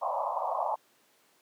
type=band-pass noise; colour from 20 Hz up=white; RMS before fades=-31 dBFS; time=0.01-0.76 s; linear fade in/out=20 ms; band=550 to 1100 Hz; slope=96 dB/octave; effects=pink hiss -65 dBFS RMS until 1.41 s + high-pass 300 Hz 12 dB/octave